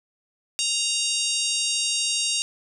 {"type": "harmonic tone", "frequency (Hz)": 932.3, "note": "A#5", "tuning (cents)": 0, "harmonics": [3, 4, 5, 6, 7, 8, 9, 10], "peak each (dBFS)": [-28, -29, -30, -31, -31, -32, -33, -33], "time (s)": [0.59, 2.42], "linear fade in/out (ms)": 0, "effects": []}